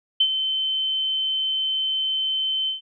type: tone with ADSR envelope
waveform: sine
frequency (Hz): 3077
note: G7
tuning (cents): -33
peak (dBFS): -13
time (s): 0.2-2.81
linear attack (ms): 7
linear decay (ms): 65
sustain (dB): -8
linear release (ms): 130
effects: none